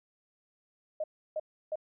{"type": "tone bursts", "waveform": "sine", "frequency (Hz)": 620, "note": "D#5", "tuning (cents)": -6, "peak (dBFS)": -30, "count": 3, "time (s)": [1, 1.757], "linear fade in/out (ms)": 5, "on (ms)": 39, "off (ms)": 320, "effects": []}